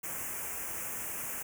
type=band-stop noise; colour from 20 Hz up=white; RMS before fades=-38 dBFS; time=0.03-1.43 s; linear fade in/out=10 ms; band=2700 to 6200 Hz; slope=48 dB/octave; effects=none